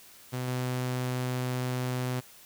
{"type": "tone with level steps", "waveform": "sawtooth", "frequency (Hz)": 126.4, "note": "B2", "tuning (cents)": 41, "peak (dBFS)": [-27, -25], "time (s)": [0.32, 2.21], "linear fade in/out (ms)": 20, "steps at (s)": 0.48, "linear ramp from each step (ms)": 2, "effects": ["white hiss -53 dBFS RMS until 2.45 s"]}